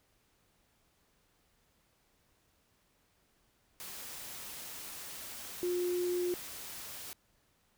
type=tone in noise; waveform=sine; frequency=355.8 Hz; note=F4; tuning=32 cents sharp; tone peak=-30 dBFS; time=5.63-6.34 s; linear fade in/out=0 ms; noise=white; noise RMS=-45 dBFS; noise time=3.8-7.13 s; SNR=+12 dB; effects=pink hiss -72 dBFS RMS until 7.77 s